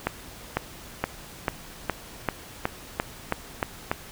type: accelerating click train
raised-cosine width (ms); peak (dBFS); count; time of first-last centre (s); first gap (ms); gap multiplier
0.5; -8; 11; 0.07-3.915; 500; 0.94
effects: pink hiss -44 dBFS RMS until 4.11 s